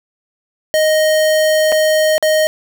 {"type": "tone with dropouts", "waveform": "square", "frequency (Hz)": 622.3, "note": "D#5", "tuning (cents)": 0, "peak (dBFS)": -11, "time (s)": [0.74, 2.47], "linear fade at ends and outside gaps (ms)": 0, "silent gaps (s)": [[1.72, 1.724], [2.18, 2.226]], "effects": []}